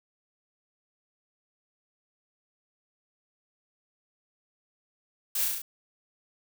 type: noise with echo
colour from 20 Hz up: blue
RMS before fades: -29 dBFS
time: 5.35-5.45 s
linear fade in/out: 5 ms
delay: 34 ms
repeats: 5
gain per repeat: -2 dB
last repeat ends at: 5.62 s
effects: none